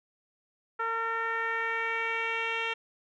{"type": "tone with low-pass filter sweep", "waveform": "10% pulse", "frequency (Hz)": 455.3, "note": "A#4", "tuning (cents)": -41, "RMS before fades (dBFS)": -31, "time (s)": [0.79, 2.74], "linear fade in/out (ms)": 10, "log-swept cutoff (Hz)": [1400, 3000], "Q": 2.9, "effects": []}